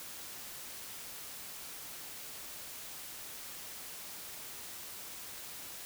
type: silence
effects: white hiss -46 dBFS RMS until 5.85 s